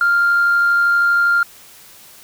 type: tone with amplitude modulation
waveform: sine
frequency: 1396.9 Hz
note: F6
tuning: in tune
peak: -9 dBFS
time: 0.01-1.43 s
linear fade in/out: 2 ms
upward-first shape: sine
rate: 72.5 Hz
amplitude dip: 25%
effects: tanh soft clip ceiling -8 dBFS + white hiss -43 dBFS RMS until 2.23 s